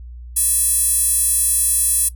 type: tone with high-pass filter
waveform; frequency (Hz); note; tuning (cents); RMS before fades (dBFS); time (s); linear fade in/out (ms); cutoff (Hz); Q
square; 370; F#4; 0; -17; 0.36-2.09; 10; 10000; 4.6
effects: noise-tail reverb RT60 0.1 s tail -18 dB re dry + added 60 Hz sine -32 dBFS peak until 2.15 s